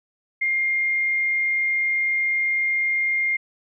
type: tone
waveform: sine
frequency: 2118 Hz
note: C7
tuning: 21 cents sharp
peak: -19 dBFS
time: 0.41-3.37 s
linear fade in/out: 10 ms
effects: none